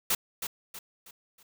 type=noise with echo; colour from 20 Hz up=white; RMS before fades=-26 dBFS; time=0.1-0.15 s; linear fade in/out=5 ms; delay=320 ms; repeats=4; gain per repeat=-8 dB; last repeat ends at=1.43 s; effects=none